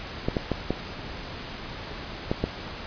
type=clicks; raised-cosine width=2 ms; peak=-10 dBFS; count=6; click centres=0.285 / 0.368 / 0.517 / 0.706 / 2.315 / 2.44 s; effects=pink hiss -37 dBFS RMS until 2.86 s + resampled to 11025 Hz